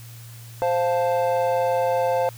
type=chord; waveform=triangle; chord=F major; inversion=second; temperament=equal; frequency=523.3 / 698.5 / 880 Hz; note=C5 / F5 / A5; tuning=0 / 0 / 0 cents; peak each=-19 / -23 / -24 dBFS; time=0.62-2.29 s; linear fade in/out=0 ms; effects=added 116 Hz sine -39 dBFS peak until 2.37 s + white hiss -47 dBFS RMS until 2.37 s